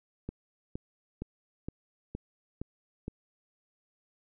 click train, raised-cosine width 3 ms, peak -23 dBFS, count 7, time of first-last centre 0.29-3.081 s, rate 2.15 Hz, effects none

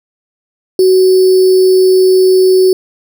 sine tone with sample-and-hold, 374 Hz, F#4, 19 cents sharp, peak -4 dBFS, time 0.79-2.73 s, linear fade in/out 2 ms, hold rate 4900 Hz, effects none

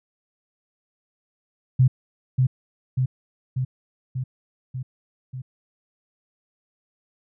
sine tone with echo, 128.8 Hz, C3, 27 cents flat, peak -12 dBFS, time 1.79-1.88 s, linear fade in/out 10 ms, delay 590 ms, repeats 6, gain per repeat -3 dB, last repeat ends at 5.42 s, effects none

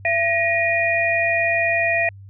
sine tone cluster, 674 / 1891 / 2446 Hz, E5 / A#6 / D#7, +38 / +24 / -30 cents, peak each -21 dBFS, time 0.05-2.09 s, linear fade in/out 2 ms, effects added 98 Hz sine -38 dBFS peak until 2.29 s

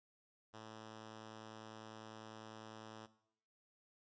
5% pulse tone, 110 Hz, A2, in tune, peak -40 dBFS, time 0.53-3.07 s, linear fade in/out 20 ms, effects noise-tail reverb RT60 0.7 s tail -17 dB re dry + resampled to 16000 Hz

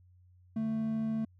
triangle tone pair together, 148 / 221.7 Hz, D3 / A3, +14 / +13 cents, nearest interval perfect fifth, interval 699 cents, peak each -40 / -28 dBFS, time 0.56-1.25 s, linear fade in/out 5 ms, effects added 90 Hz sine -58 dBFS peak until 1.39 s

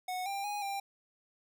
square tone with pitch steps, 735 / 793 / 825 / 793 Hz, F#5 / G5 / G#5 / G5, -12 / +20 / -12 / +20 cents, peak -35 dBFS, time 0.08-0.8 s, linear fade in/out 5 ms, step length 180 ms, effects none

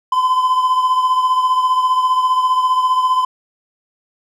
triangle beating tone pair, 1018 / 1033 Hz, C6 / C6, -48 / -22 cents, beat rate 15 Hz, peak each -11 / -19 dBFS, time 0.12-3.25 s, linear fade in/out 5 ms, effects none

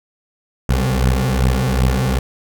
20% pulse beating tone pair, 62.9 / 65.5 Hz, B1 / C2, +32 / +2 cents, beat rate 2.6 Hz, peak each -12 dBFS, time 0.69-2.19 s, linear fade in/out 5 ms, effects none

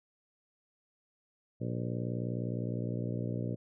harmonic tone with a mistuned harmonic, 59.7 Hz, A#1, 42 cents sharp, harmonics 2 / 3 / 4 / 5 / 6 / 7 / 8 / 9 / 10, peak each -35 / -39 / -41 / -43 / -45 / -46 / -47 / -48 / -49 dBFS, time 1.6-3.56 s, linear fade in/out 20 ms, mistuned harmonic 9, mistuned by -43 cents, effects none

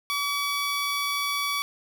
15% pulse tone, 1141 Hz, C#6, 50 cents sharp, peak -19 dBFS, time 0.1-1.62 s, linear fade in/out 0 ms, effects none

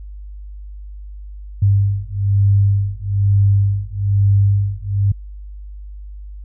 sine beating tone pair, 99.3 / 100.4 Hz, G2 / G2, +23 / +42 cents, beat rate 1.1 Hz, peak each -15 dBFS, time 1.62-5.12 s, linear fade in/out 5 ms, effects added 50 Hz sine -30 dBFS peak until 6.44 s

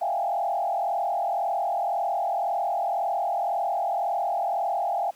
sine tone with frequency modulation, 748 Hz, F#5, 19 cents sharp, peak -23 dBFS, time 0.01-5.11 s, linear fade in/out 10 ms, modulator 41.9 Hz, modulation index 2.1, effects pink hiss -55 dBFS RMS until 5.15 s + high-pass 300 Hz 12 dB/octave

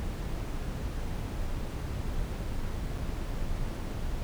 brown noise with dropouts, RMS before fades -33 dBFS, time 0-4.23 s, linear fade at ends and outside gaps 0 ms, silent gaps 2.977-2.983 s, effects none

